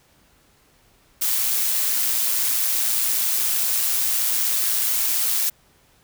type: noise with amplitude modulation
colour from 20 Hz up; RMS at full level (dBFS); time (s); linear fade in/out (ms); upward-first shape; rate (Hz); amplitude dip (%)
blue; -20; 1.21-5.5; 10; sine; 117; 30
effects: pink hiss -58 dBFS RMS until 6.03 s